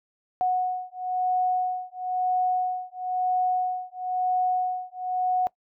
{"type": "beating tone pair", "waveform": "sine", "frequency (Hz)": [734, 735], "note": ["F#5", "F#5"], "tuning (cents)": [-14, -12], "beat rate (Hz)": 1, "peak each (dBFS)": -26, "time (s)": [0.41, 5.47], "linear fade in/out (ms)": 0, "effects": ["noise-tail reverb RT60 0.1 s tail -21 dB re dry"]}